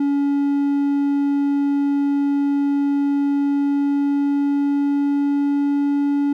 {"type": "tone with pitch glide", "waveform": "triangle", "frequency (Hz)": [282.8, 284.8], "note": ["C#4", "C#4"], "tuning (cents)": [35, 47], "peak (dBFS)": -14, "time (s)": [0, 6.33], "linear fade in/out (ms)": 5, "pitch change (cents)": 12, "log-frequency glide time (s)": [3.4, 6.05], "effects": []}